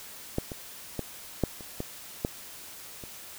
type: clicks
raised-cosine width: 2 ms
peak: -13 / -23 / -17 / -10 / -30 / -18 / -13 / -28 dBFS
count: 8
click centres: 0.384 / 0.518 / 0.993 / 1.437 / 1.608 / 1.804 / 2.249 / 3.038 s
effects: white hiss -45 dBFS RMS until 3.38 s